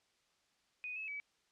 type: tone with pitch steps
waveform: sine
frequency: 2488 / 2589 / 2286 Hz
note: D#7 / E7 / D7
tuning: -1 / -32 / -47 cents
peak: -40 dBFS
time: 0.84-1.2 s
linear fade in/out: 0 ms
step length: 120 ms
effects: white hiss -75 dBFS RMS until 1.51 s + low-pass 6000 Hz 12 dB/octave